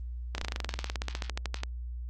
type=slowing click train; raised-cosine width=0.2 ms; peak=-15 dBFS; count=24; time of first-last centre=0.35-1.634 s; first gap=31 ms; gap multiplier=1.05; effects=added 60 Hz sine -35 dBFS peak until 2.09 s + Opus 32 kbps